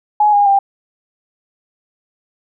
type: tone with pitch steps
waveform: sine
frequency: 840 / 816.1 / 792.9 Hz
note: G#5 / G#5 / G5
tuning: +19 / -31 / +20 cents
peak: -8 dBFS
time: 0.2-0.59 s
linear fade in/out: 5 ms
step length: 130 ms
effects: none